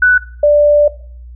sine tone pair in turn, 1488 / 588.5 Hz, F#6 / D5, +9 / +3 cents, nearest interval octave + major third, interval 1606 cents, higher first, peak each -5 dBFS, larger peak neither, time 0.02-0.18 / 0.43-0.88 s, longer second, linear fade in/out 5 ms, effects noise-tail reverb RT60 0.5 s tail -19 dB re dry + added 60 Hz sine -30 dBFS peak until 1.35 s

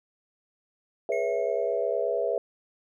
sine chord, C# minor seventh, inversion second, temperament equal with one note detuned, 415.3 / 486 / 554.4 / 659.3 Hz, G#4 / B4 / C#5 / E5, 0 / -28 / 0 / 0 cents, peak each -31 / -29 / -31 / -29 dBFS, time 1.09-2.38 s, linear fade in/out 2 ms
triangle tone with exponential decay, 2167 Hz, C#7, 40 cents flat, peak -33 dBFS, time 1.12-2.04 s, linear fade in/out 2 ms, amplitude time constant 200 ms
effects none

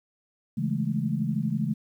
sine chord, A major seventh, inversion first, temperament equal, 138.59 / 164.81 / 207.7 / 220 Hz, C#3 / E3 / G#3 / A3, 0 / 0 / 0 / 0 cents, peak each -30 dBFS, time 0.57-1.74 s, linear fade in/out 10 ms, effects 10-bit

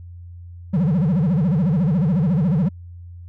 triangle tone with vibrato, 167.4 Hz, E3, 27 cents sharp, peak -13 dBFS, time 0.73-2.69 s, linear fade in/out 10 ms, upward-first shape sine, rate 14 Hz, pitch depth 280 cents each way, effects added 87 Hz sine -35 dBFS peak until 3.28 s

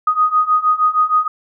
sine beating tone pair, 1242 / 1248.4 Hz, D#6 / D#6, -3 / +5 cents, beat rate 6.4 Hz, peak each -16 / -14 dBFS, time 0.07-1.28 s, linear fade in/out 5 ms, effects none

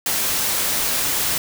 white noise, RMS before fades -21 dBFS, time 0.06-1.38 s, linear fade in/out 2 ms, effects none

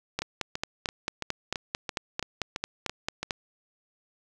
two click trains, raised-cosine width 0.2 ms, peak -11 / -14 dBFS, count 15 / 10, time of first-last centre 0.19-3.308 / 0.22-3.23 s, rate 4.49 / 2.99 Hz, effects none

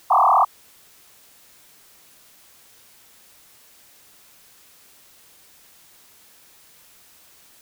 sine tone with frequency modulation, 962 Hz, B5, 46 cents flat, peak -12 dBFS, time 0.1-0.45 s, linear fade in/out 10 ms, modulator 38.5 Hz, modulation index 6.4, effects white hiss -52 dBFS RMS until 7.61 s

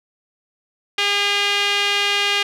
sawtooth tone with band-pass filter, 405.6 Hz, G#4, 41 cents flat, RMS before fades -19 dBFS, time 0.98-2.43 s, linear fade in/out 5 ms, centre 2900 Hz, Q 2.2, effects none

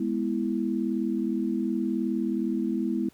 sine chord, E major, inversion first, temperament equal, 207.7 / 246.9 / 329.6 Hz, G#3 / B3 / E4, 0 / 0 / 0 cents, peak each -29 dBFS, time 0-3.09 s, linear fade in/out 5 ms, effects pink hiss -60 dBFS RMS until 3.13 s

